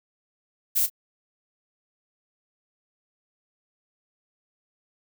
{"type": "noise with echo", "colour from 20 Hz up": "violet", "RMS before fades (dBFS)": -22, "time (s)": [0.75, 0.87], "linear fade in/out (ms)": 20, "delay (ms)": 31, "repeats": 1, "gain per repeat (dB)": -15, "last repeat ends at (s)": 0.901, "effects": []}